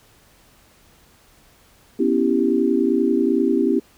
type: chord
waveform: sine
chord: C# half-diminished seventh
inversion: third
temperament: equal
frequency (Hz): 246.9 / 277.2 / 329.6 / 392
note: B3 / C#4 / E4 / G4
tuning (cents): 0 / 0 / 0 / 0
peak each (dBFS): -21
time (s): 1.99-3.8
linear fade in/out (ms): 10
effects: pink hiss -54 dBFS RMS until 3.97 s